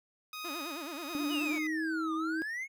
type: tone with tremolo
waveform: 15% pulse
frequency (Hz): 1250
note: D#6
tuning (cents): +8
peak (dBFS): -32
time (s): 0.33-1.67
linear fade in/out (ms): 2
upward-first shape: sine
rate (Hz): 1.3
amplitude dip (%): 50
type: tone with vibrato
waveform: sawtooth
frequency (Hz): 311.1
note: D#4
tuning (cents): 0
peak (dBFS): -36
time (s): 0.44-1.59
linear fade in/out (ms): 10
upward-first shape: sine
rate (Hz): 9.3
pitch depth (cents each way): 220
type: tone with pitch glide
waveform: sine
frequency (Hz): 292.3 to 320.6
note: D4 to E4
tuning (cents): -8 to -48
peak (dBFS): -32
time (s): 1.15-2.42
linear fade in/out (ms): 0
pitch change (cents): +160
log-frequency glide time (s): 1.31-1.82
type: exponential two-way sweep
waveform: triangle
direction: down then up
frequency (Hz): 3055 to 1182 to 2223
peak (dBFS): -33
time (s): 1.29-2.68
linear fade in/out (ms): 50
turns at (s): 2.14
effects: none